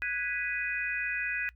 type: chord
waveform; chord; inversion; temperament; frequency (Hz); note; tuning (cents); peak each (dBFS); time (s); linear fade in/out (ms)
sine; G# minor seventh; third; equal with one note detuned; 1480 / 1655.5 / 1975.5 / 2489; F#6 / G#6 / B6 / D#7; 0 / -6 / 0 / 0; -37 / -35 / -36 / -34; 0.02-1.49; 0
effects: noise-tail reverb RT60 0.1 s tail -22 dB re dry + added 60 Hz sine -54 dBFS peak until 1.55 s